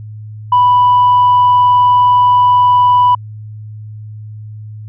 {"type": "tone", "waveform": "sine", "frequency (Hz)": 987.8, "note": "B5", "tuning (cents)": 0, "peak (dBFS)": -4, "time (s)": [0.52, 3.15], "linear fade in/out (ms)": 5, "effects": ["tanh soft clip ceiling -3 dBFS", "added 107 Hz sine -26 dBFS peak until 4.88 s"]}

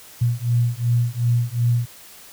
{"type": "beating tone pair", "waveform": "sine", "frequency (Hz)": [118.2, 120.9], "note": ["A#2", "B2"], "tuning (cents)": [24, -36], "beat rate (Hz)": 2.7, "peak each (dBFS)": -20, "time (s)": [0.21, 1.86], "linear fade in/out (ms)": 10, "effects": ["white hiss -44 dBFS RMS until 2.32 s"]}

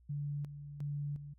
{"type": "tone with tremolo", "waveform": "sine", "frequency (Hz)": 144.7, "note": "D3", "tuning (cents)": -25, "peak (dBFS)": -35, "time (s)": [0.09, 1.34], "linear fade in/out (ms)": 10, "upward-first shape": "square", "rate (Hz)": 1.4, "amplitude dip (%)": 65, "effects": ["added 60 Hz sine -61 dBFS peak until 1.38 s"]}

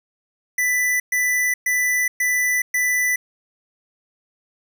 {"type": "tone bursts", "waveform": "square", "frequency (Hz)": 1987, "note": "B6", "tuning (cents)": 10, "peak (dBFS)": -18, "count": 5, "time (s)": [0.58, 3.16], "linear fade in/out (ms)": 5, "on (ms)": 420, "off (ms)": 120, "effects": []}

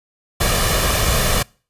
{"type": "noise with comb filter", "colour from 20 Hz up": "pink", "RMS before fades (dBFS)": -17, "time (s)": [0.4, 1.43], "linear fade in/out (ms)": 10, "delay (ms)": 1.7, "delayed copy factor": 0.55, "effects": ["noise-tail reverb RT60 0.4 s tail -26 dB re dry", "resampled to 32000 Hz"]}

